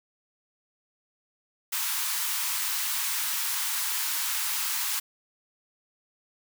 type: high-pass noise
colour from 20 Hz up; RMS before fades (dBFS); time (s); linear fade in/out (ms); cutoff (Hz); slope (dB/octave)
white; -29; 1.72-5; 10; 840; 96
effects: none